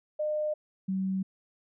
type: tone pair in turn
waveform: sine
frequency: 607 / 190.37 Hz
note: D#5 / F#3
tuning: -43 / +50 cents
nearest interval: octave + minor sixth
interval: 2007 cents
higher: first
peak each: -27 dBFS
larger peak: neither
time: 0.19-0.54 / 0.88-1.23 s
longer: neither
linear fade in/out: 10 ms
effects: none